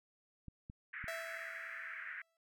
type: clicks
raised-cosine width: 5 ms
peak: -36 dBFS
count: 3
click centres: 0.483 / 0.699 / 1.042 s
type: band-pass noise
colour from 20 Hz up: pink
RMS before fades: -46 dBFS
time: 0.93-2.22 s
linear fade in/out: 5 ms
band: 1500 to 2100 Hz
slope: 48 dB/octave
type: tone with exponential decay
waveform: sawtooth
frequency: 659.3 Hz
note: E5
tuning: in tune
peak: -37 dBFS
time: 1.08-2.37 s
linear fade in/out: 1 ms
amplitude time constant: 280 ms
effects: none